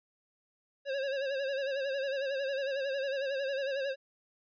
square tone with vibrato, 545 Hz, C#5, 29 cents flat, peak -32 dBFS, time 0.85-3.96 s, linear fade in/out 50 ms, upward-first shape sine, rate 11 Hz, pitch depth 67 cents each way, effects resampled to 11025 Hz

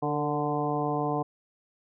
harmonic tone with a mistuned harmonic, 147.2 Hz, D3, 4 cents sharp, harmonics 1 / 2 / 3 / 4 / 5 / 6 / 7, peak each -33 / -32 / -32 / -37 / -31 / -37 / -35 dBFS, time 0.02-1.23 s, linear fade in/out 10 ms, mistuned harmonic 3, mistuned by +28 cents, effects none

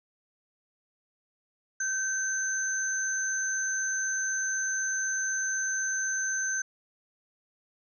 sine tone pair together, 1548 / 6192 Hz, G6 / G8, -22 / -22 cents, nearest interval 2 octaves, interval 2400 cents, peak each -30 / -30 dBFS, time 1.8-6.62 s, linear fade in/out 5 ms, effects none

